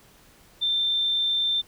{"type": "tone", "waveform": "sine", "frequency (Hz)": 3572, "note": "A7", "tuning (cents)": 25, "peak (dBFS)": -21, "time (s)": [0.61, 1.62], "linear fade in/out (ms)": 20, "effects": ["pink hiss -55 dBFS RMS until 1.67 s"]}